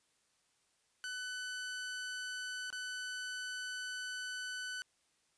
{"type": "tone with dropouts", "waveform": "sawtooth", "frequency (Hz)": 1500, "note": "F#6", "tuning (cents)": 23, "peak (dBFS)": -36, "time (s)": [1.04, 4.82], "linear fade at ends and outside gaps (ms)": 0, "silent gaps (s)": [2.703, 2.727], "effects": ["white hiss -75 dBFS RMS until 5.37 s", "resampled to 22050 Hz"]}